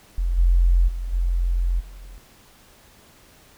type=tone with level steps; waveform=sine; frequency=43.65 Hz; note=F1; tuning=in tune; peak=-19 / -13 / -25 / -18 / -37 dBFS; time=0.18-2.18 s; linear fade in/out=0 ms; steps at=0.37 / 0.87 / 1.12 / 1.79 s; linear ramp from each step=20 ms; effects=pink hiss -52 dBFS RMS until 3.57 s